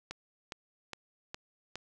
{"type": "click train", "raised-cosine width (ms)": 0.2, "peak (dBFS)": -22, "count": 5, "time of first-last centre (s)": [0.11, 1.756], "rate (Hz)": 2.43, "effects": []}